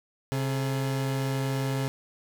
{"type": "tone pair together", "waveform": "35% pulse", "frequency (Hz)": [133.69, 421.4], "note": ["C3", "G#4"], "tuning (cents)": [38, 25], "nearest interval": "octave + minor sixth", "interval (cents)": 1987, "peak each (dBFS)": [-25, -34], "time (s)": [0.32, 1.88], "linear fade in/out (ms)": 0, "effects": []}